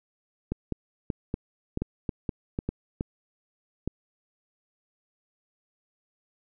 clicks, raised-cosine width 3 ms, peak -15 dBFS, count 12, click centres 0.52 / 0.723 / 1.102 / 1.341 / 1.774 / 1.82 / 2.092 / 2.292 / 2.589 / 2.69 / 3.009 / 3.876 s, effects none

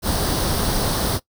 pink noise with comb filter, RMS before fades -21 dBFS, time 0.02-1.2 s, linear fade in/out 50 ms, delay 0.21 ms, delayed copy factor +0.6, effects noise-tail reverb RT60 0.1 s tail -19 dB re dry

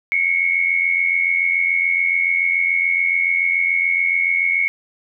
sine tone pair together, 2182 / 2269 Hz, C#7 / C#7, -28 / +40 cents, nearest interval minor second, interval 68 cents, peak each -16 / -21 dBFS, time 0.12-4.68 s, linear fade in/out 0 ms, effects none

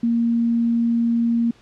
sine tone, 233.1 Hz, A#3, in tune, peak -16 dBFS, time 0.03-1.51 s, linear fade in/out 5 ms, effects pink hiss -53 dBFS RMS until 1.61 s + low-pass 5000 Hz 12 dB/octave

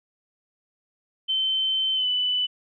sine tone with pitch glide, 3084 to 2989 Hz, G7 to F#7, -29 to +17 cents, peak -21 dBFS, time 1.28-2.47 s, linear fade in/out 20 ms, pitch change -54 cents, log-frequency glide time 1.94-2.08 s, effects none

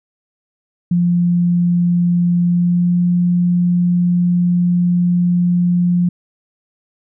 sine tone with pitch glide, 174.61 to 176.23 Hz, F3 to F3, 0 to +16 cents, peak -11 dBFS, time 0.91-6.09 s, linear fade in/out 5 ms, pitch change +16 cents, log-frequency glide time 2.44-3.02 s, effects none

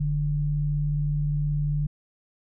sine tone pair together, 41.49 / 146.83 Hz, E1 / D3, +12 / 0 cents, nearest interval octave + minor seventh, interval 2188 cents, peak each -29 / -23 dBFS, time 0-1.87 s, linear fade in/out 10 ms, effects none

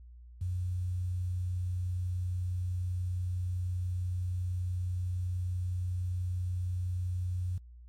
sine tone with quantisation, 90.6 Hz, F#2, 36 cents flat, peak -30 dBFS, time 0.41-7.58 s, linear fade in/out 5 ms, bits 10, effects added 60 Hz sine -48 dBFS peak until 7.88 s + MP3 64 kbps

